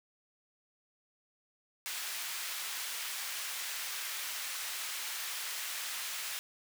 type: high-pass noise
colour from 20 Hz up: pink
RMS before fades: -39 dBFS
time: 1.86-6.39 s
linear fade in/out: 0 ms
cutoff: 1700 Hz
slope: 12 dB/octave
effects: none